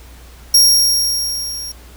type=tone with level ramp; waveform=sawtooth; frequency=5588 Hz; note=F8; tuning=in tune; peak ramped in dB=-3 to -23 dBFS; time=0.54-1.72 s; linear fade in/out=5 ms; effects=added 60 Hz sine -38 dBFS peak until 1.96 s + pink hiss -44 dBFS RMS until 1.96 s